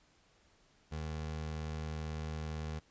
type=tone; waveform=25% pulse; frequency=77.9 Hz; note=D#2; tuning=3 cents sharp; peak=-34 dBFS; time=0.91-2.8 s; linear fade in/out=20 ms; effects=pink hiss -68 dBFS RMS until 2.9 s + resampled to 16000 Hz